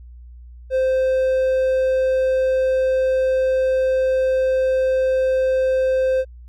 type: tone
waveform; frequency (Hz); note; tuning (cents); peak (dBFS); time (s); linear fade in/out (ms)
triangle; 521; C5; -7; -13; 0.7-6.25; 50
effects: added 60 Hz sine -37 dBFS peak until 6.48 s + MP3 64 kbps